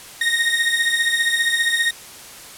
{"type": "beating tone pair", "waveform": "30% pulse", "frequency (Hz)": [1852, 1867], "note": ["A#6", "A#6"], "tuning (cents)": [-12, 2], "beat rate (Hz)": 15, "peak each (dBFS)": -17, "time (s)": [0.21, 1.91], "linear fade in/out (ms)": 5, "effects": ["white hiss -39 dBFS RMS until 2.57 s", "low-pass 12000 Hz 12 dB/octave"]}